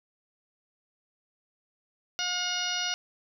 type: harmonic tone with a mistuned harmonic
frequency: 718 Hz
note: F5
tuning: 48 cents sharp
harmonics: 1 / 2 / 3 / 4 / 5 / 6 / 7 / 8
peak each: -39 / -35 / -39 / -33 / -38 / -39 / -37 / -35 dBFS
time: 2.19-2.94 s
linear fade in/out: 0 ms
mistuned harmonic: 5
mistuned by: +29 cents
effects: 10-bit